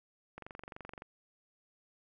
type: click train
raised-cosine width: 0.5 ms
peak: -30 dBFS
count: 16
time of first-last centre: 0.38-1.021 s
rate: 23.4 Hz
effects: none